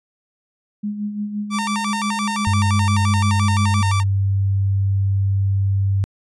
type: tone with tremolo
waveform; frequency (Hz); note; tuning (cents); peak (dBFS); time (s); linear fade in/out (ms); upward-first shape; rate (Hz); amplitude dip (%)
sine; 207.7; G#3; 0; -20; 0.83-3.82; 10; sine; 5.8; 55
type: tone with vibrato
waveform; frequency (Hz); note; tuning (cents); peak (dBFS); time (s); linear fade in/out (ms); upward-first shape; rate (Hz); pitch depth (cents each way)
sawtooth; 1031; C6; -26; -18; 1.5-4.04; 50; square; 5.8; 210
type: tone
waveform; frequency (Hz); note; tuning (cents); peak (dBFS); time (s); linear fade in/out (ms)
sine; 98; G2; 0; -15; 2.47-6.04; 0
effects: resampled to 24000 Hz